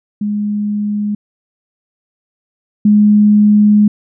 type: tone pair in turn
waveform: sine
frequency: 207.7 / 208.9 Hz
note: G#3 / G#3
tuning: 0 / +10 cents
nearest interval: unison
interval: 10 cents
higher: second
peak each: -14 / -5 dBFS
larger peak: second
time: 0.21-1.15 / 2.85-3.88 s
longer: second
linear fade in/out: 5 ms
effects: none